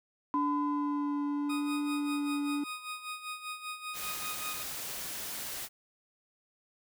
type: tone with exponential decay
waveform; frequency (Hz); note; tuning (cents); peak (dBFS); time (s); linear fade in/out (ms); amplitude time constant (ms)
sine; 1012; B5; +42; -28; 0.34-3.1; 0; 600
type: tone with vibrato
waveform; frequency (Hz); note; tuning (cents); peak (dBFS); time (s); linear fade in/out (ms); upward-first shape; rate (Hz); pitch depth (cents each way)
triangle; 290; D4; -22; -28; 0.34-2.64; 5; triangle; 0.85; 11
type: tone with tremolo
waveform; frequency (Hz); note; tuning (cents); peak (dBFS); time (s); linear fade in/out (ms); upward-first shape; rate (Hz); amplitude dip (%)
20% pulse; 1244.5; D#6; 0; -31; 1.49-4.63; 10; sine; 5.1; 70
type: noise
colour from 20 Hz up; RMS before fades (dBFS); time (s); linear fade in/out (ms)
white; -39; 3.93-5.69; 50
effects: none